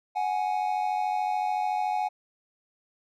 triangle tone pair together, 740 / 833.7 Hz, F#5 / G#5, 0 / +6 cents, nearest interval major second, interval 206 cents, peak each -26 dBFS, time 0.15-2.09 s, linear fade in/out 20 ms, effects none

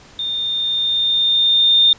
sine tone with level ramp, 3628 Hz, A#7, 48 cents flat, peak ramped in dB -20 to -8 dBFS, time 0.19-1.93 s, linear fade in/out 2 ms, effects pink hiss -44 dBFS RMS until 1.98 s + resampled to 16000 Hz

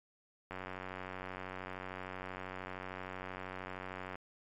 click train, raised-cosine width 0.5 ms, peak -27 dBFS, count 340, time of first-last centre 0.51-4.155 s, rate 93 Hz, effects MP3 64 kbps

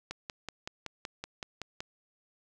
click train, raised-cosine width 0.2 ms, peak -20 dBFS, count 10, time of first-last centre 0.11-1.805 s, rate 5.31 Hz, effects none

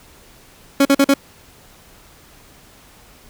30% pulse tone bursts, 277.2 Hz, C#4, in tune, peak -7 dBFS, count 4, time 0.8-1.14 s, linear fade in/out 5 ms, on 52 ms, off 44 ms, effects pink hiss -47 dBFS RMS until 3.29 s

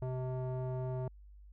square tone with low-pass filter, 128.3 Hz, C3, 34 cents flat, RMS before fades -37 dBFS, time 0.02-1.08 s, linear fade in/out 2 ms, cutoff 720 Hz, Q 1.9, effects added 50 Hz sine -52 dBFS peak until 1.52 s

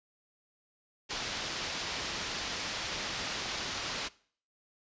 white low-pass noise, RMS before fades -37 dBFS, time 1.09-4.09 s, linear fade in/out 20 ms, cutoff 5600 Hz, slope 24 dB/octave, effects noise-tail reverb RT60 0.5 s tail -21 dB re dry + resampled to 16000 Hz

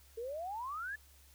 sine exponential sweep, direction up, 440 to 1760 Hz, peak -38 dBFS, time 0.17-0.96 s, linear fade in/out 10 ms, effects added 69 Hz sine -61 dBFS peak until 1.34 s + white hiss -64 dBFS RMS until 1.34 s

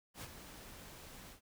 pink noise with ADSR envelope, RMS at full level -45 dBFS, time 0.14-1.41 s, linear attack 83 ms, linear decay 48 ms, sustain -8 dB, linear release 110 ms, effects none

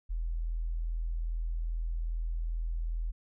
sine tone, 41.23 Hz, E1, 1 cent sharp, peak -30 dBFS, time 0.09-3.12 s, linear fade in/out 20 ms, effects none

